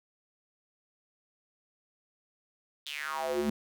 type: tone with high-pass filter sweep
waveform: square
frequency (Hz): 73.42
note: D2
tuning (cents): 0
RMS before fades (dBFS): -33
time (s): 2.86-3.5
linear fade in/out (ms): 5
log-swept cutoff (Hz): 3600 to 220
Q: 5.5
effects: none